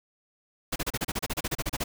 pink noise bursts, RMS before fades -29 dBFS, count 16, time 0.72-1.84 s, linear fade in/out 10 ms, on 40 ms, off 32 ms, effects none

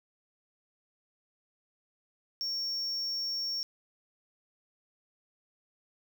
triangle tone, 5500 Hz, F8, 27 cents flat, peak -30 dBFS, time 2.41-3.63 s, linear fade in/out 0 ms, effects none

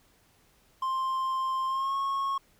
triangle tone with pitch glide, 1051 to 1094.4 Hz, C6 to C#6, +7 to -23 cents, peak -25 dBFS, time 0.82-2.38 s, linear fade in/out 5 ms, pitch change +70 cents, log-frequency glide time 1.66-1.95 s, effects pink hiss -64 dBFS RMS until 2.59 s

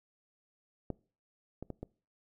clicks, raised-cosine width 2 ms, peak -22 / -27 / -26 / -27 dBFS, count 4, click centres 0.903 / 1.626 / 1.703 / 1.83 s, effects noise-tail reverb RT60 0.4 s tail -23 dB re dry

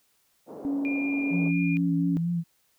pink band-pass noise, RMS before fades -41 dBFS, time 0.46-1.52 s, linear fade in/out 50 ms, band 230 to 750 Hz, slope 24 dB/octave
sine tone, 280 Hz, C#4, 18 cents sharp, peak -25 dBFS, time 0.65-2.17 s, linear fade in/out 0 ms
sine tone with pitch glide, 2403 to 2418 Hz, D7 to D7, +39 to +50 cents, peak -32 dBFS, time 0.85-1.77 s, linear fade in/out 0 ms, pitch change +11 cents, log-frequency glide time 1.32-1.37 s
sine tone with vibrato, 170 Hz, F3, 46 cents flat, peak -24 dBFS, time 1.3-2.44 s, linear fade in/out 50 ms, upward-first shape sine, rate 4.2 Hz, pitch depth 37 cents each way
effects white hiss -68 dBFS RMS until 2.78 s

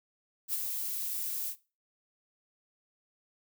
violet noise with ADSR envelope, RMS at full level -30 dBFS, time 0.48-1.56 s, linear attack 56 ms, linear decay 25 ms, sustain -5 dB, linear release 77 ms, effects noise-tail reverb RT60 0.3 s tail -18 dB re dry

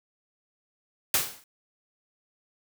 white noise with exponential decay, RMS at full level -20 dBFS, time 1.14-1.44 s, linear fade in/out 2 ms, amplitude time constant 65 ms, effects none

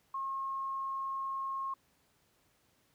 sine tone, 1079 Hz, C#6, 47 cents flat, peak -34 dBFS, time 0.14-1.74 s, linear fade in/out 5 ms, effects pink hiss -71 dBFS RMS until 2.94 s + high-pass 60 Hz 12 dB/octave

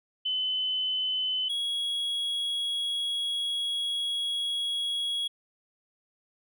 sine / triangle tone pair in turn, 3029 / 3326 Hz, F#7 / G#7, +40 / +2 cents, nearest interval major second, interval 162 cents, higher second, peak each -26 dBFS, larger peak neither, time 0.25-1.49 / 1.49-5.28 s, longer second, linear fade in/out 10 ms, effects none

